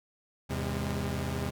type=tone cluster; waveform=sawtooth; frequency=80.6 / 102 / 130.8 / 202.8 Hz; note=E2 / G#2 / C3 / G#3; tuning=-38 / -31 / 0 / -41 cents; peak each=-31 / -39 / -31 / -32 dBFS; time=0.49-1.51 s; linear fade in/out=20 ms; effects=none